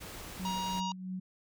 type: noise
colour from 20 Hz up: pink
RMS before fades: -45 dBFS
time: 0-0.81 s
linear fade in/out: 20 ms
type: tone with tremolo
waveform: sine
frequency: 185.5 Hz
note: F#3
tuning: 5 cents sharp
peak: -34 dBFS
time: 0.39-1.2 s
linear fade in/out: 10 ms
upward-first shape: triangle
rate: 3 Hz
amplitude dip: 65%
type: harmonic tone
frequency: 948 Hz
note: A#5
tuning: 29 cents sharp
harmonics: 1 / 3 / 4 / 5 / 6 / 7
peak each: -34 / -43 / -45 / -49 / -51 / -49 dBFS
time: 0.45-0.92 s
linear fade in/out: 2 ms
effects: none